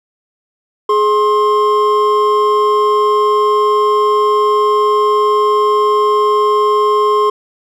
triangle tone pair together, 420.3 / 1060 Hz, G#4 / C6, +21 / +22 cents, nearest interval octave + major third, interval 1601 cents, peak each -10 dBFS, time 0.89-7.3 s, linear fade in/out 5 ms, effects none

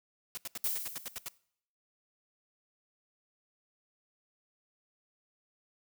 white noise bursts, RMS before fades -39 dBFS, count 10, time 0.35-1.283 s, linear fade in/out 0 ms, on 24 ms, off 77 ms
violet noise with exponential decay, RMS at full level -30 dBFS, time 0.64-1.38 s, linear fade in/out 2 ms, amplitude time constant 160 ms
effects noise-tail reverb RT60 0.7 s tail -24 dB re dry

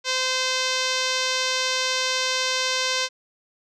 5% pulse tone with low-pass filter, 516 Hz, C5, 24 cents flat, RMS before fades -24 dBFS, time 0.04-3.09 s, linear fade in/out 50 ms, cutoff 5800 Hz, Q 1.2, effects none

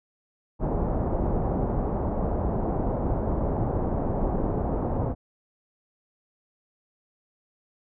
pink low-pass noise, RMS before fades -26 dBFS, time 0.59-5.15 s, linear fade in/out 50 ms, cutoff 850 Hz, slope 24 dB/octave, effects none

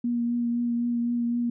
sine tone with vibrato, 237.9 Hz, A#3, 35 cents sharp, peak -23 dBFS, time 0.04-1.5 s, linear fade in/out 5 ms, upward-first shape triangle, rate 3.9 Hz, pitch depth 19 cents each way, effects none

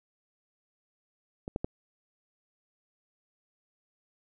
clicks, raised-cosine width 2 ms, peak -23 / -17 / -17 dBFS, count 3, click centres 1.479 / 1.561 / 1.645 s, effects none

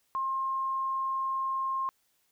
sine tone, 1065 Hz, C6, 30 cents sharp, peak -28 dBFS, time 0.15-1.89 s, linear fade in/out 0 ms, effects white hiss -72 dBFS RMS until 2.31 s

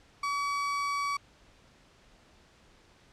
35% pulse tone, 1138 Hz, C#6, 45 cents sharp, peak -27 dBFS, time 0.23-1.17 s, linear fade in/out 5 ms, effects pink hiss -60 dBFS RMS until 3.12 s + low-pass 6000 Hz 12 dB/octave

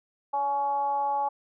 sine tone with frequency modulation, 844 Hz, G#5, 28 cents sharp, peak -24 dBFS, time 0.33-1.29 s, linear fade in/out 10 ms, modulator 277 Hz, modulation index 0.5, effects none

